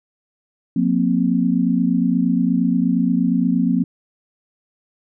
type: chord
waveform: sine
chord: F suspended fourth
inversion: none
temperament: equal with one note detuned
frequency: 179.21 / 233.1 / 261.6 Hz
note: F3 / Bb3 / C4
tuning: +45 / 0 / 0 cents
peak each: -19 dBFS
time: 0.76-3.84 s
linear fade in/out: 5 ms
effects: none